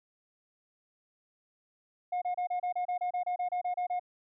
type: tone bursts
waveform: sine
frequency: 719 Hz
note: F#5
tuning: 50 cents flat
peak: -26 dBFS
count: 15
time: 2.12-3.996 s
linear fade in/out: 10 ms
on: 98 ms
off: 29 ms
effects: tanh soft clip ceiling -28 dBFS